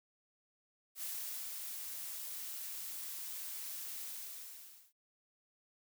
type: noise with ADSR envelope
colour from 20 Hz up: blue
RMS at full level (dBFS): -41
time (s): 0.95-4.93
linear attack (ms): 73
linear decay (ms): 490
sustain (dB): -3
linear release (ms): 890
effects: noise-tail reverb RT60 0.1 s tail -25 dB re dry